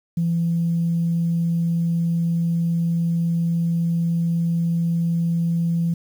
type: tone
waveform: sine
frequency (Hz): 168.3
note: E3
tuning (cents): +36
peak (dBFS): -17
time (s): 0.17-5.94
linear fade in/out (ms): 5
effects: tanh soft clip ceiling -13 dBFS + 8-bit